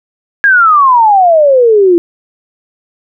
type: exponential sweep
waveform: sine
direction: down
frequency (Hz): 1661.2 to 335.4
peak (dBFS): -3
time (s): 0.44-1.98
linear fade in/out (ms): 0
effects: none